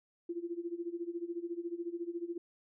sine tone with tremolo, 343 Hz, F4, 31 cents flat, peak -33 dBFS, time 0.29-2.38 s, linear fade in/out 5 ms, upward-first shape sine, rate 14 Hz, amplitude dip 85%, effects none

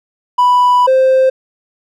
triangle tone pair in turn, 987.8 / 523.6 Hz, B5 / C5, 0 / +1 cents, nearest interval major seventh, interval 1099 cents, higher first, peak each -4 dBFS, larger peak neither, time 0.38-0.87 / 0.87-1.3 s, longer first, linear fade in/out 10 ms, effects tanh soft clip ceiling -1 dBFS

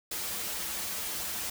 white noise with comb filter, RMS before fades -35 dBFS, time 0.11-1.5 s, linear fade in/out 5 ms, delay 7.5 ms, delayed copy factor -0.75, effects none

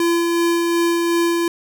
square tone with tremolo, 340 Hz, F4, 46 cents flat, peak -15 dBFS, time 0-1.48 s, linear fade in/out 2 ms, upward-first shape sine, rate 2.7 Hz, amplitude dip 25%, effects none

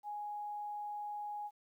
sine tone, 831 Hz, G#5, 1 cent sharp, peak -39 dBFS, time 0.03-1.51 s, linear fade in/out 50 ms, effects 12-bit

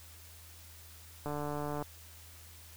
click train, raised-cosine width 1 ms, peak -24 dBFS, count 84, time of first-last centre 1.26-1.825 s, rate 147 Hz, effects added 82 Hz sine -54 dBFS peak until 2.76 s + white hiss -55 dBFS RMS until 2.76 s

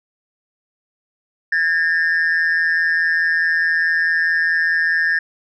sine tone pair together, 1638 / 1802.7 Hz, G#6 / A6, -24 / +42 cents, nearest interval major second, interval 166 cents, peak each -16 / -15 dBFS, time 1.52-5.19 s, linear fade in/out 5 ms, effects tanh soft clip ceiling -11 dBFS

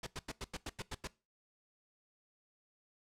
pink noise bursts, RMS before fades -41 dBFS, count 9, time 0.03-1.074 s, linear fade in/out 5 ms, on 36 ms, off 90 ms, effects noise-tail reverb RT60 0.3 s tail -21 dB re dry + low-pass 8000 Hz 12 dB/octave

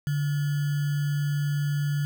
sine tone with sample-and-hold, 145.3 Hz, D3, 18 cents flat, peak -23 dBFS, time 0.07-2.05 s, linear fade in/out 0 ms, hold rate 1575 Hz, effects none

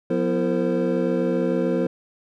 triangle tone cluster, 178.7 / 247.7 / 336.3 / 456.1 / 523 Hz, F3 / B3 / E4 / A#4 / C5, +40 / +5 / +35 / -38 / -1 cents, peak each -24 dBFS, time 0.1-1.87 s, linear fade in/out 5 ms, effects none

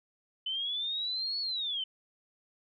sine linear two-way sweep, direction up then down, 3024 to 4435 to 3024 Hz, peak -31 dBFS, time 0.46-1.84 s, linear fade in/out 5 ms, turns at 1.4 s, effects none

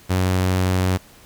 sawtooth tone, 92.5 Hz, F#2, in tune, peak -13 dBFS, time 0.09-0.98 s, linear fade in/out 20 ms, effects pink hiss -48 dBFS RMS until 1.25 s

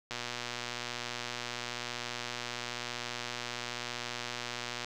click train, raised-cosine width 0.2 ms, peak -19 dBFS, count 574, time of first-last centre 0.11-4.846 s, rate 121 Hz, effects none

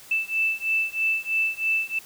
sine beating tone pair, 2642 / 2645.1 Hz, E7 / E7, +3 / +5 cents, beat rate 3.1 Hz, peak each -25 dBFS, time 0.11-1.99 s, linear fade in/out 5 ms, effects white hiss -47 dBFS RMS until 2.05 s

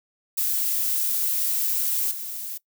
violet noise with level steps, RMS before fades -24 / -33 dBFS, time 0.37-2.58 s, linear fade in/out 10 ms, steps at 2.11 s, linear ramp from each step 5 ms, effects noise-tail reverb RT60 0.1 s tail -21 dB re dry

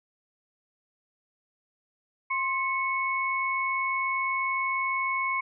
sine tone pair together, 1055.5 / 2207 Hz, C6 / C#7, +15 / -8 cents, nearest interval octave + minor second, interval 1277 cents, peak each -28 dBFS, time 2.3-5.41 s, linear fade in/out 10 ms, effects none

